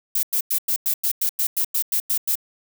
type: noise bursts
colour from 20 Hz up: violet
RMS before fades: -21 dBFS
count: 13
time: 0.15-2.355 s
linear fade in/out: 5 ms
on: 81 ms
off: 96 ms
effects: none

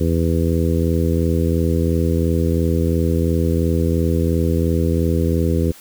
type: harmonic tone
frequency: 82.9 Hz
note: E2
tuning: 10 cents sharp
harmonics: 1 / 2 / 3 / 4 / 5 / 6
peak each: -18 / -21 / -23 / -24 / -25 / -26 dBFS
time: 0-5.72 s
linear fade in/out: 10 ms
effects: white hiss -43 dBFS RMS until 5.8 s

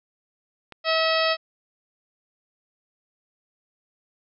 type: click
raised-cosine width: 0.3 ms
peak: -24 dBFS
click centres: 0.723 s
type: harmonic tone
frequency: 645 Hz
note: E5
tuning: 38 cents flat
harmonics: 1 / 2 / 3 / 4 / 5 / 6 / 7 / 8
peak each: -23 / -26 / -28 / -29 / -30 / -31 / -31 / -32 dBFS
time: 0.84-1.37 s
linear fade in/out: 50 ms
effects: none

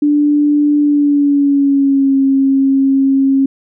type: tone with pitch glide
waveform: sine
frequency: 293.7 to 270.9 Hz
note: D4 to C#4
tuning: 0 to -40 cents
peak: -8 dBFS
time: 0.02-3.46 s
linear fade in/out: 5 ms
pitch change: -140 cents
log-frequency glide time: 0.79-2.18 s
effects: none

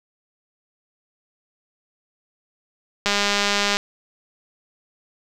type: click train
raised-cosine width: 0.2 ms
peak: -3 dBFS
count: 145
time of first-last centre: 3.06-3.769 s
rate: 203 Hz
effects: none

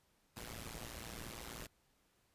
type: noise with amplitude modulation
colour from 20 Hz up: pink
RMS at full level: -44 dBFS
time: 0.36-1.67 s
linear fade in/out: 10 ms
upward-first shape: sine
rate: 115 Hz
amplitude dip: 95%
effects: pink hiss -75 dBFS RMS until 2.34 s + resampled to 32000 Hz

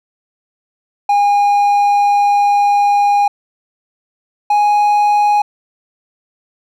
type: tone pair in turn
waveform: triangle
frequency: 815 / 829.2 Hz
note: G#5 / G#5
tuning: -33 / -3 cents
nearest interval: unison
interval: 30 cents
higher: second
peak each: -7 dBFS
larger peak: neither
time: 1.09-3.28 / 4.5-5.42 s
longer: first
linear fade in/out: 5 ms
effects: none

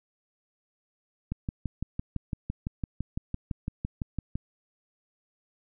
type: click train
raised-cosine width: 5 ms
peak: -18 dBFS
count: 19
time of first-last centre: 1.32-4.355 s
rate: 5.93 Hz
effects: none

